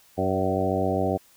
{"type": "harmonic tone with a mistuned harmonic", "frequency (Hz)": 94.8, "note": "F#2", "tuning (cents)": 43, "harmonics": [1, 2, 3, 4, 5, 6, 7, 8], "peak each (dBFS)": [-30, -30, -30, -30, -30, -30, -30, -30], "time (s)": [0.17, 1.18], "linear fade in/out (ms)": 20, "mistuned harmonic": 6, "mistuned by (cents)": 22, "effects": ["white hiss -57 dBFS RMS until 1.36 s"]}